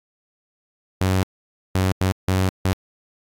sawtooth tone bursts at uneven times, 93.9 Hz, F#2, 26 cents sharp, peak -13 dBFS, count 5, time 1.01-1.23 / 1.75-1.92 / 2.01-2.12 / 2.28-2.49 / 2.65-2.73 s, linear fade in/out 0 ms, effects AAC 64 kbps

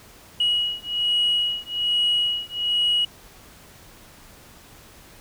sine beating tone pair, 2906 / 2907.2 Hz, F#7 / F#7, -32 / -31 cents, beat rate 1.2 Hz, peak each -22 dBFS, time 0.4-3.05 s, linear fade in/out 5 ms, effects tanh soft clip ceiling -14 dBFS + pink hiss -48 dBFS RMS until 5.2 s

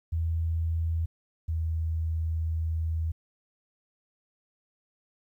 sine tone pair in turn, 82.1 / 80.88 Hz, E2 / E2, -6 / -32 cents, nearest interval unison, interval 26 cents, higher first, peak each -25 / -26 dBFS, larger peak first, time 0.12-1.06 / 1.48-3.12 s, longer second, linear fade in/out 10 ms, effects 11-bit

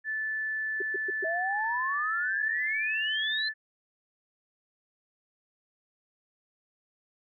sine tone, 1749 Hz, A6, 11 cents flat, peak -29 dBFS, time 0.04-3.54 s, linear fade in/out 50 ms
sine tone bursts, 388.9 Hz, G4, 14 cents flat, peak -30 dBFS, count 4, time 0.8-1.244 s, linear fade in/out 5 ms, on 21 ms, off 120 ms
sine exponential sweep, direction up, 632 to 4156 Hz, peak -30 dBFS, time 1.24-3.49 s, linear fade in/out 10 ms
effects none

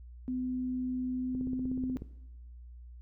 sine tone with pitch glide, 253.7 to 256.2 Hz, B3 to C4, +47 to -36 cents, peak -31 dBFS, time 0.28-1.97 s, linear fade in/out 0 ms, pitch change +17 cents, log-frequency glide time 1.13-1.63 s
click train, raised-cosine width 3 ms, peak -28 dBFS, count 12, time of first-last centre 1.35-2.021 s, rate 16.4 Hz
effects noise-tail reverb RT60 1.0 s tail -18 dB re dry + added 60 Hz sine -46 dBFS peak until 3.01 s

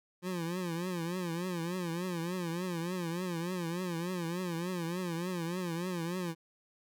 25% pulse tone with vibrato, 174.61 Hz, F3, in tune, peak -30 dBFS, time 0.22-6.35 s, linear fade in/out 50 ms, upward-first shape triangle, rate 3.4 Hz, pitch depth 130 cents each way, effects none

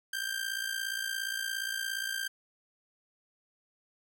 sawtooth tone with amplitude modulation, 1578 Hz, G6, 11 cents sharp, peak -26 dBFS, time 0.13-2.28 s, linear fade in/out 5 ms, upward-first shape sine, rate 57.2 Hz, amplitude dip 70%, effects none

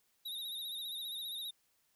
square tone with vibrato, 3759 Hz, A#7, 14 cents sharp, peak -40 dBFS, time 0.25-1.51 s, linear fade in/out 10 ms, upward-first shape sine, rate 15 Hz, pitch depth 69 cents each way, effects white hiss -75 dBFS RMS until 1.95 s

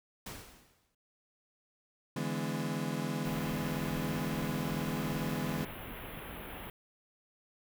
pink noise with exponential decay, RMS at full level -41 dBFS, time 0.26-0.95 s, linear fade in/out 5 ms, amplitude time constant 150 ms
35% pulse chord, E dominant seventh, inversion third, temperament equal with one note detuned, 146.83 / 164.81 / 207.7 / 251.8 Hz, D3 / E3 / G#3 / B3, 0 / 0 / 0 / +34 cents, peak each -37 dBFS, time 2.16-5.65 s, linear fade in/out 5 ms
pink band-stop noise, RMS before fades -44 dBFS, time 3.25-6.7 s, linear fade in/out 2 ms, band 3300 to 11000 Hz, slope 48 dB/octave
effects none

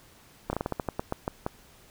slowing click train, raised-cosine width 1 ms, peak -14 dBFS, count 12, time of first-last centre 0.5-1.465 s, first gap 30 ms, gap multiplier 1.2, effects pink hiss -56 dBFS RMS until 1.9 s

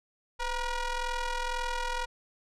sawtooth ring-modulated tone, 483 Hz, B4, 39 cents flat, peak -23 dBFS, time 0.39-2.06 s, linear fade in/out 20 ms, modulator 462 Hz, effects low-pass 7000 Hz 12 dB/octave

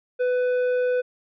sine tone with tanh clipping, 498.6 Hz, B4, 16 cents sharp, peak -21 dBFS, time 0.19-1.02 s, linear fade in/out 20 ms, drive 8 dB, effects none

